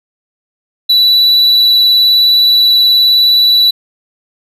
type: tone with vibrato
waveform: triangle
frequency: 3951 Hz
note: B7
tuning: in tune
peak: -4 dBFS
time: 0.89-3.71 s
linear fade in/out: 10 ms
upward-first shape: sine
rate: 19 Hz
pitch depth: 12 cents each way
effects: none